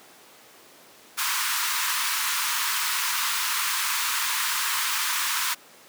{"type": "high-pass noise", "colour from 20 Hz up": "pink", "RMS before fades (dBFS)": -26, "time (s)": [1.17, 5.55], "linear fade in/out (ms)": 20, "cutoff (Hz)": 930, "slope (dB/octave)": 96, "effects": ["pink hiss -50 dBFS RMS until 5.88 s", "high-pass 300 Hz 12 dB/octave"]}